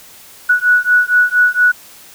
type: beating tone pair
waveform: sine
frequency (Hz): 1469 / 1473.3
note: F#6 / F#6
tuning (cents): -13 / -8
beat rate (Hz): 4.3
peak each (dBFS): -12 / -12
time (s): 0.49-1.72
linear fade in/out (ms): 10
effects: white hiss -40 dBFS RMS until 2.14 s